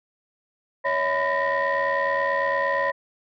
sine tone cluster, 557 / 645 / 1004 / 1832 / 1901 Hz, C#5 / E5 / B5 / A#6 / A#6, +8 / -38 / +28 / -31 / +33 cents, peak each -24 / -30 / -24 / -27 / -28 dBFS, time 0.84-2.92 s, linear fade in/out 20 ms, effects tanh soft clip ceiling -15 dBFS

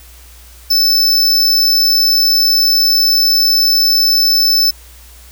square tone, 5274 Hz, E8, in tune, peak -9 dBFS, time 0.7-4.71 s, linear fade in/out 10 ms, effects added 60 Hz sine -38 dBFS peak until 5.31 s + white hiss -42 dBFS RMS until 5.31 s

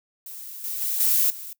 violet noise with level steps, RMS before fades -38 / -30 / -26 / -20 / -37 dBFS, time 0.26-1.53 s, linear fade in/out 2 ms, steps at 0.64 / 0.81 / 1 / 1.3 s, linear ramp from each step 2 ms, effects noise-tail reverb RT60 0.1 s tail -23 dB re dry

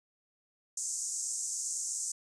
pink band-pass noise, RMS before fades -36 dBFS, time 0.77-2.12 s, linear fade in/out 5 ms, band 6300 to 8400 Hz, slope 48 dB/octave, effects none

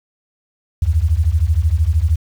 sine beating tone pair, 73.42 / 86.42 Hz, D2 / F2, 0 / -18 cents, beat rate 13 Hz, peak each -15 dBFS, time 0.82-2.16 s, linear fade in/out 5 ms, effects 7-bit

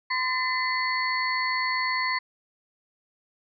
sine tone cluster, 1028 / 1784 / 2037 / 4407 Hz, C6 / A6 / C7 / C#8, -31 / +23 / -47 / -11 cents, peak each -28 / -34 / -27 / -32 dBFS, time 0.1-2.19 s, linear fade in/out 10 ms, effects none

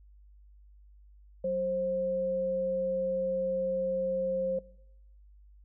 sine tone pair together, 187.57 / 529 Hz, F#3 / C5, +24 / +19 cents, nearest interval octave + tritone, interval 1795 cents, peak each -38 / -28 dBFS, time 1.44-4.59 s, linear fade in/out 5 ms, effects noise-tail reverb RT60 0.8 s tail -22 dB re dry + added 50 Hz sine -53 dBFS peak until 5.64 s

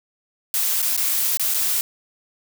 blue noise with dropouts, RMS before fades -21 dBFS, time 0.54-1.81 s, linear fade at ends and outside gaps 1 ms, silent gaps 0.819-0.826 / 0.966-0.976 / 1.372-1.396 / 1.539-1.544 s, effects none

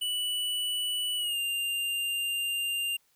square tone with pitch glide, 2960 to 2795 Hz, F#7 to F7, 0 to +1 cents, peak -29 dBFS, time 0.01-2.97 s, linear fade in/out 10 ms, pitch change -99 cents, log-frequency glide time 1.17-1.38 s, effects white hiss -69 dBFS RMS until 3.15 s

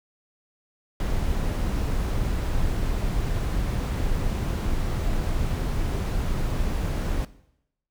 brown noise, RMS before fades -25 dBFS, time 1-7.25 s, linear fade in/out 2 ms, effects noise-tail reverb RT60 0.8 s tail -18 dB re dry

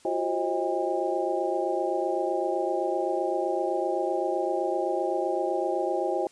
sine tone cluster, 346.1 / 373.9 / 533 / 628 / 807 Hz, F4 / F#4 / C5 / D#5 / G#5, -16 / +18 / +32 / +16 / -50 cents, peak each -31 dBFS, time 0.05-6.27 s, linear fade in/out 2 ms, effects white hiss -57 dBFS RMS until 6.31 s + resampled to 22050 Hz

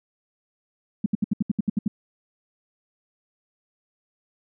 sine tone bursts, 208 Hz, G#3, 3 cents sharp, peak -17 dBFS, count 10, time 1.04-1.88 s, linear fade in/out 5 ms, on 21 ms, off 70 ms, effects none

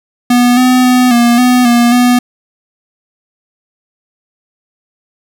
square tone with pitch steps, 244.4 / 252.9 / 250.9 / 237.7 / 249.2 / 238.3 / 245.9 Hz, B3 / B3 / B3 / A#3 / B3 / A#3 / B3, -18 / +41 / +28 / +34 / +16 / +38 / -7 cents, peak -6 dBFS, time 0.3-2.19 s, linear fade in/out 5 ms, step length 270 ms, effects 7-bit

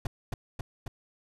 brown noise with echo, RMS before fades -25 dBFS, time 0.05-0.07 s, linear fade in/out 5 ms, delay 270 ms, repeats 3, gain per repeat -2 dB, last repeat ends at 0.88 s, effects resampled to 32000 Hz

